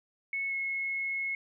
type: tone with pitch glide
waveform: sine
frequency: 2200 to 2177 Hz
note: C#7 to C#7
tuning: -14 to -32 cents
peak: -30 dBFS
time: 0.33-1.35 s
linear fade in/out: 2 ms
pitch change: -18 cents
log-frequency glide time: 0.48-0.53 s
effects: none